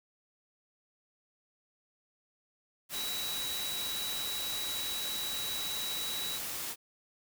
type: tone in noise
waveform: sine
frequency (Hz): 3900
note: B7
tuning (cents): -23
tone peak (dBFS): -36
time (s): 2.92-6.4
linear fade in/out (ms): 50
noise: white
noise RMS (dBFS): -38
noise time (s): 2.89-6.76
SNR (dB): -1
effects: none